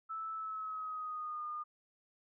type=tone with pitch glide; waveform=sine; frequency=1313 to 1218 Hz; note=E6 to D#6; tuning=-7 to -37 cents; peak=-38 dBFS; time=0.09-1.64 s; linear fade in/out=20 ms; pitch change=-130 cents; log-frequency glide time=0.34-1.44 s; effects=none